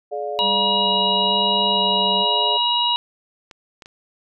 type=chord; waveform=sine; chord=D diminished; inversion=second; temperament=just; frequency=422.9 / 587.3 / 704.8 Hz; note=Ab4 / D5 / F5; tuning=+31 / 0 / +16 cents; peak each=-28 dBFS; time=0.11-2.58 s; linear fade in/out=20 ms
type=harmonic tone; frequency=960 Hz; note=B5; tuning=49 cents flat; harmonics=1 / 3 / 4; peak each=-21 / -21 / -21 dBFS; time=0.39-2.96 s; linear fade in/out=0 ms
type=tone with vibrato; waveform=sine; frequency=195.4 Hz; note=G3; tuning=5 cents flat; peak=-28 dBFS; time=0.4-2.26 s; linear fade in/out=50 ms; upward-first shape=square; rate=1.1 Hz; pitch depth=19 cents each way
type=clicks; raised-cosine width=0.2 ms; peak=-23 dBFS; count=3; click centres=3.512 / 3.822 / 3.859 s
effects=none